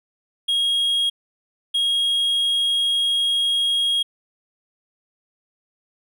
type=tone pair in turn; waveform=triangle; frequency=3276 / 3276 Hz; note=G#7 / G#7; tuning=-24 / -24 cents; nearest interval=unison; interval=0 cents; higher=neither; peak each=-16 dBFS; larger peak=neither; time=0.48-1.1 / 1.74-4.03 s; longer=second; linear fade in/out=10 ms; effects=none